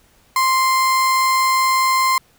35% pulse tone, 1046.5 Hz, C6, in tune, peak -12 dBFS, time 0.36-2.18 s, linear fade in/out 2 ms, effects pink hiss -55 dBFS RMS until 2.38 s

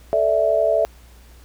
sine chord, A suspended fourth, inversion none, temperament equal, 440 / 587.3 / 659.3 Hz, A4 / D5 / E5, 0 / 0 / 0 cents, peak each -23 / -20 / -17 dBFS, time 0.13-0.85 s, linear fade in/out 0 ms, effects added 60 Hz sine -44 dBFS peak until 1.44 s + pink hiss -52 dBFS RMS until 1.44 s

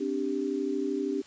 sine chord, C suspended second, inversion none, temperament just, 261.6 / 294.3 / 392.4 Hz, C4 / D4 / G4, 0 / +4 / +2 cents, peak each -33 / -31 / -31 dBFS, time 0-1.22 s, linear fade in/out 10 ms, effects white hiss -53 dBFS RMS until 1.26 s + resampled to 16000 Hz

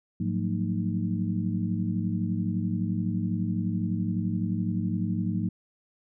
sine tone cluster, 106.2 / 177.5 / 189.3 / 225.6 / 308 Hz, G#2 / F3 / F#3 / A3 / D#4, +39 / +28 / +40 / +44 / -17 cents, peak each -31 / -29 / -34 / -32 / -36 dBFS, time 0.2-5.49 s, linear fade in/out 5 ms, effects none

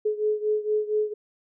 sine beating tone pair, 424.1 / 428.4 Hz, G#4 / A4, +36 / -46 cents, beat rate 4.3 Hz, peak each -24 / -27 dBFS, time 0.05-1.14 s, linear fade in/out 10 ms, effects none

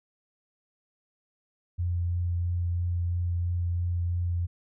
sine tone with vibrato, 87.31 Hz, F2, in tune, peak -25 dBFS, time 1.78-4.47 s, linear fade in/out 20 ms, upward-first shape triangle, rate 3 Hz, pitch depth 14 cents each way, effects none

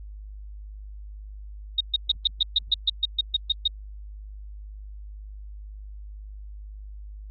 sine tone bursts, 3729 Hz, A#7, in tune, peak -18 dBFS, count 13, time 1.78-3.678 s, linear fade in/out 5 ms, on 26 ms, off 130 ms, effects added 51 Hz sine -37 dBFS peak until 7.3 s + AAC 32 kbps

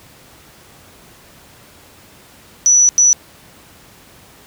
sine tone bursts at uneven times, 5920 Hz, F#8, in tune, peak -7 dBFS, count 2, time 2.66-2.89 / 2.98-3.13 s, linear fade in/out 0 ms, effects pink hiss -44 dBFS RMS until 4.46 s + high-pass 60 Hz 12 dB/octave

